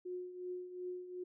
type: tone with tremolo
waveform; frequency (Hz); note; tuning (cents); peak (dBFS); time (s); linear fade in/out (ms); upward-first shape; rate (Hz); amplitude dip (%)
sine; 361.7; F#4; -39; -38; 0.05-1.24; 10; triangle; 2.7; 70
effects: none